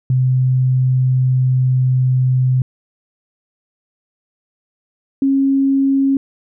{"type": "tone pair in turn", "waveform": "sine", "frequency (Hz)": [128.6, 272.5], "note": ["C3", "C#4"], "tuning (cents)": [-30, -29], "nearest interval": "octave + minor second", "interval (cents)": 1301, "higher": "second", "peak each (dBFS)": -11, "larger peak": "neither", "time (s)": [[0.1, 2.62], [5.22, 6.17]], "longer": "first", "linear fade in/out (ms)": 2, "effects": []}